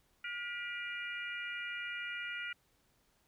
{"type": "harmonic tone with a mistuned harmonic", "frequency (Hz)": 475.3, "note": "A#4", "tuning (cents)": 34, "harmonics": [3, 4, 5, 6], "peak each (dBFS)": [-42, -44, -44, -46], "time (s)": [0.24, 2.53], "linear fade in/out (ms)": 5, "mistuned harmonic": 4, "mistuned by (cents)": 52, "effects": ["pink hiss -73 dBFS RMS until 3.27 s"]}